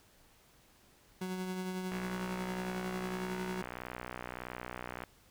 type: tone with tremolo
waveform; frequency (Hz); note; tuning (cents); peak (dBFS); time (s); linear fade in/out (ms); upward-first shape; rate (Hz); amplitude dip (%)
30% pulse; 185; F#3; 0; -32; 1.21-3.62; 5; triangle; 11; 40
type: click train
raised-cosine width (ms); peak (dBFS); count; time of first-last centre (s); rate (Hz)
0.5; -25; 193; 1.92-5.037; 61.6
effects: pink hiss -64 dBFS RMS until 5.3 s